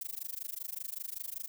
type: noise with amplitude modulation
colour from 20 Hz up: violet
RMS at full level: -37 dBFS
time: 0.01-1.48 s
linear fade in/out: 2 ms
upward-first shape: sine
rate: 25.2 Hz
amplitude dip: 100%
effects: none